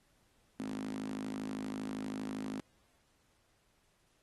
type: tone with high-pass filter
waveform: sawtooth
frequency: 52.6 Hz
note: G#1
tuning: 23 cents sharp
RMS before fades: -40 dBFS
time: 0.59-2.6 s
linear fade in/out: 0 ms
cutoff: 240 Hz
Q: 8.6
effects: pink hiss -72 dBFS RMS until 4.22 s + AAC 32 kbps